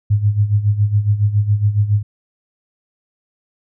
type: tone with tremolo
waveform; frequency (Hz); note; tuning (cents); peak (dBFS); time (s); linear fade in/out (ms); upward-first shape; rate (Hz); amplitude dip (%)
sine; 103.83; G#2; 0; -9; 0.1-2.03; 10; sine; 7.2; 75
effects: none